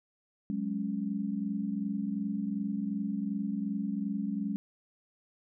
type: chord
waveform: sine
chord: F# suspended second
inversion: none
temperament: equal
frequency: 185 / 207.7 / 277.2 Hz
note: F#3 / G#3 / C#4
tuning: 0 / 0 / 0 cents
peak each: -37 / -32 / -37 dBFS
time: 0.5-4.56 s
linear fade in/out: 0 ms
effects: none